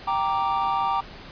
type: chord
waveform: triangle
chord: G minor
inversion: none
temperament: equal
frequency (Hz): 784 / 932.3 / 1174.7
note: G5 / Bb5 / D6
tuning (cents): 0 / 0 / 0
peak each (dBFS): -24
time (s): 0.07-1.01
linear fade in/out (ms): 10
effects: pink hiss -42 dBFS RMS until 1.31 s + resampled to 11025 Hz

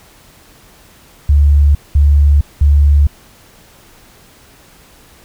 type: tone bursts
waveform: sine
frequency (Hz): 72.2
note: D2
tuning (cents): -29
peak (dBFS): -5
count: 3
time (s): 1.29-3.07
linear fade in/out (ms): 5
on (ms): 460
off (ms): 200
effects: pink hiss -44 dBFS RMS until 5.24 s

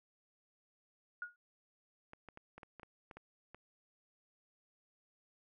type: tone with exponential decay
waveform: sine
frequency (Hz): 1441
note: F#6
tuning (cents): -46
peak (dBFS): -36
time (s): 1.22-1.36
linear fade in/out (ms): 2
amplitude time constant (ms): 30
type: clicks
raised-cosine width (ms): 0.5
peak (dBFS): -36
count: 10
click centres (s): 2.134 / 2.287 / 2.374 / 2.58 / 2.632 / 2.797 / 2.832 / 3.112 / 3.17 / 3.546
effects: none

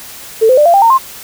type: tone with pitch steps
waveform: sine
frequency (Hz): 444.7 / 513.8 / 593.6 / 685.8 / 792.4 / 915.5 / 1057.7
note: A4 / C5 / D5 / F5 / G5 / A#5 / C6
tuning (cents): +18 / -32 / +18 / -32 / +18 / -32 / +18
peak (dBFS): -4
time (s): 0.41-0.984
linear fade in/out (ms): 20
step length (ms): 82
effects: white hiss -31 dBFS RMS until 1.23 s

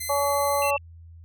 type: tone with vibrato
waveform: 5% pulse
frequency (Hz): 2054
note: C7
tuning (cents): -33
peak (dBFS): -20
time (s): 0-0.71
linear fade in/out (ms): 10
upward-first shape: triangle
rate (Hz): 14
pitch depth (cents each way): 12
type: harmonic tone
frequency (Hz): 283.3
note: C#4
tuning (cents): +38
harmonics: 2 / 3 / 4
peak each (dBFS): -24 / -26 / -27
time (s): 0.09-0.77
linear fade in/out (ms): 10
type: tone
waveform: sine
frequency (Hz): 2694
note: E7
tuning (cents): +37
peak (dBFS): -28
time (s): 0.62-0.78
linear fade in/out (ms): 2
effects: added 83 Hz sine -43 dBFS peak until 1.24 s

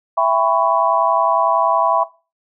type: chord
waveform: sine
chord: C# half-diminished seventh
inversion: first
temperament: just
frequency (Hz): 665.2 / 798.3 / 997.9 / 1108.7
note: E5 / G5 / B5 / C#6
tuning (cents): +16 / +31 / +18 / 0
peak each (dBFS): -17 / -21 / -18 / -19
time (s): 0.17-2.04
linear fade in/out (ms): 10
effects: noise-tail reverb RT60 0.3 s tail -18 dB re dry

